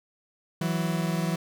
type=tone pair together; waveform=40% pulse; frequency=164.81 / 185.47 Hz; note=E3 / F#3; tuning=0 / +4 cents; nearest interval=major second; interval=204 cents; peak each=-26 / -29 dBFS; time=0.61-1.36 s; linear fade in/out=5 ms; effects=none